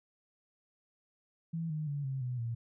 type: tone with pitch steps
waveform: sine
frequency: 164.81 / 153.77 / 143.48 / 133.87 / 124.9 / 116.54 Hz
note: E3 / D#3 / D3 / C3 / B2 / A#2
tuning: 0 / -20 / -40 / +40 / +20 / 0 cents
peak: -33 dBFS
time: 1.53-2.55 s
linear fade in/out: 10 ms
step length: 170 ms
effects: none